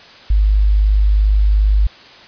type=tone; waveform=sine; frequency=51.3 Hz; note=G#1; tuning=21 cents flat; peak=-9 dBFS; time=0.3-1.87 s; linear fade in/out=5 ms; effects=white hiss -40 dBFS RMS until 2.27 s + resampled to 11025 Hz